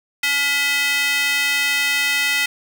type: tone with high-pass filter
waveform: square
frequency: 284.4 Hz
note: C#4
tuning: 45 cents sharp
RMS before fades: -19 dBFS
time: 0.23-2.46 s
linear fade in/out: 5 ms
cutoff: 2200 Hz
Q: 2.8
effects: 8-bit